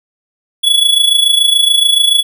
square tone with amplitude modulation, 3391 Hz, G#7, 35 cents sharp, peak -5 dBFS, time 0.63-2.23 s, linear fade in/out 20 ms, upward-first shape sine, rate 27 Hz, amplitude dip 70%, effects none

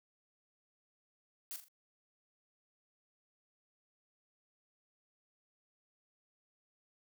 blue noise with echo, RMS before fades -43 dBFS, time 1.51-1.56 s, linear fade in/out 0 ms, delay 41 ms, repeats 3, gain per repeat -8 dB, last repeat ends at 1.683 s, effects none

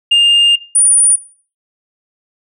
sine tone pair in turn, 2812 / 9458 Hz, F7 / D9, +11 / +11 cents, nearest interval octave + major sixth, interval 2100 cents, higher second, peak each -3 dBFS, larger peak neither, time 0.11-0.56 / 0.75-1.16 s, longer first, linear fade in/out 10 ms, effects noise-tail reverb RT60 0.4 s tail -22 dB re dry + tanh soft clip ceiling -5 dBFS

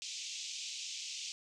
white band-pass noise, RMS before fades -43 dBFS, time 0.02-1.32 s, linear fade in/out 0 ms, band 2500 to 7100 Hz, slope 48 dB/octave, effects none

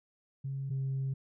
sine tone pair in turn, 136.2 / 134.48 Hz, C#3 / C3, -30 / +48 cents, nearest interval unison, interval 22 cents, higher first, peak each -33 / -29 dBFS, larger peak second, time 0.44-0.7 / 0.7-1.14 s, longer second, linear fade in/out 10 ms, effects tanh soft clip ceiling -28 dBFS

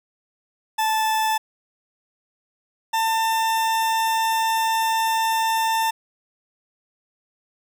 40% pulse tone pair in turn, 876 / 896 Hz, A5 / A5, -8 / +31 cents, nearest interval unison, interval 39 cents, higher second, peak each -18 dBFS, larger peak neither, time 0.78-1.38 / 2.93-5.91 s, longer second, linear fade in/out 10 ms, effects none

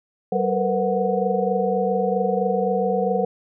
sine tone cluster, 191.2 / 457.4 / 480.7 / 505 / 736 Hz, G3 / A#4 / B4 / B4 / F#5, -43 / -33 / -47 / +39 / -9 cents, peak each -25 dBFS, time 0.32-3.25 s, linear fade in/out 5 ms, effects none

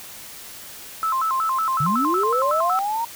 sine tone with vibrato, 1174.7 Hz, D6, in tune, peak -19 dBFS, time 1.03-2.79 s, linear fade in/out 0 ms, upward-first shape square, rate 5.4 Hz, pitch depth 190 cents each way
sine linear sweep, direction up, 130.81 to 944 Hz, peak -21 dBFS, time 1.8-3.05 s, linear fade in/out 5 ms
effects white hiss -39 dBFS RMS until 3.15 s

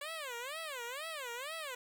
10% pulse tone with vibrato, 554.4 Hz, C#5, in tune, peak -32 dBFS, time 0.01-1.75 s, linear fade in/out 5 ms, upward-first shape sine, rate 2.1 Hz, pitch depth 290 cents each way, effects 11-bit

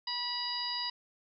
harmonic tone, 973 Hz, B5, 26 cents flat, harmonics 1 / 2 / 3 / 4 / 5, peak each -40 / -44 / -42 / -40 / -35 dBFS, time 0.07-0.9 s, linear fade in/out 5 ms, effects none

